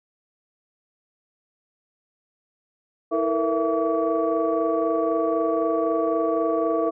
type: tone cluster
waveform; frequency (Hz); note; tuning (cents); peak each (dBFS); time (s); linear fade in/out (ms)
sine; 325.2 / 455 / 478.9 / 666 / 1143; E4 / A#4 / A#4 / E5 / D6; -23 / -42 / +47 / +18 / -47; -25 / -25 / -29 / -24 / -29; 3.11-6.91; 20
effects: tanh soft clip ceiling -10 dBFS